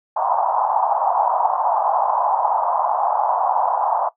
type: band-pass noise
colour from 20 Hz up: pink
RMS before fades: -19 dBFS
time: 0.16-4.09 s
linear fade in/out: 5 ms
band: 720 to 990 Hz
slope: 48 dB/octave
effects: noise-tail reverb RT60 0.1 s tail -17 dB re dry